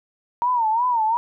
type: tone with vibrato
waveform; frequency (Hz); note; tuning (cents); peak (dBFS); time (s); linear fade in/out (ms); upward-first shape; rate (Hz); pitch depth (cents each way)
sine; 932.3; A#5; 0; -17; 0.42-1.17; 0; sine; 2.8; 130
effects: none